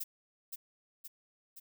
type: noise with echo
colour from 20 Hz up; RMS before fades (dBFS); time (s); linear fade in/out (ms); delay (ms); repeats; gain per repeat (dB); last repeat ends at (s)
violet; -38; 0-0.04; 10; 520; 3; -4; 1.6
effects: none